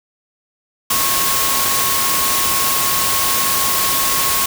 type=tone in noise; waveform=sine; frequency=1091 Hz; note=C#6; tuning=28 cents flat; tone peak=-22 dBFS; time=0.9-4.46 s; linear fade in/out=5 ms; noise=white; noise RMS=-17 dBFS; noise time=0.9-4.46 s; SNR=-8 dB; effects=none